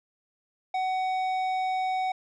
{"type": "tone with tanh clipping", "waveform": "sine", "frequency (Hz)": 750, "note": "F#5", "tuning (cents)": 23, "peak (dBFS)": -27, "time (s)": [0.74, 2.12], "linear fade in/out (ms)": 5, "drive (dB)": 11, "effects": []}